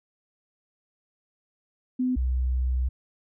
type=tone pair in turn; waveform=sine; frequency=253.2 / 63.3 Hz; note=B3 / B1; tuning=+43 / +43 cents; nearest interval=2 octaves; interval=2400 cents; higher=first; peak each=-22 dBFS; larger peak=neither; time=1.99-2.16 / 2.16-2.89 s; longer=second; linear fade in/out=10 ms; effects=none